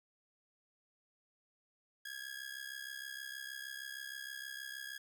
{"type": "ring-modulated tone", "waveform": "sawtooth", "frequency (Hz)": 1656, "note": "G#6", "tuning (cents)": -5, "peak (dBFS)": -37, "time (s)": [2.05, 4.98], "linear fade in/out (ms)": 5, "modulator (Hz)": 33.2, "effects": []}